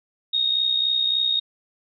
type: tone with amplitude modulation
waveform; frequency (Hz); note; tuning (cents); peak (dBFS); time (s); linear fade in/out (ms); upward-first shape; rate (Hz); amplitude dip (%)
sine; 3729; A#7; 0; -16; 0.33-1.4; 10; sine; 63.5; 60
effects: none